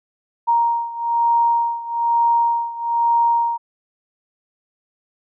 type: beating tone pair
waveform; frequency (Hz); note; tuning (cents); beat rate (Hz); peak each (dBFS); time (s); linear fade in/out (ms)
sine; 935 / 936.1; A#5 / A#5; +5 / +7; 1.1; -17 / -20; 0.47-3.58; 20
effects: none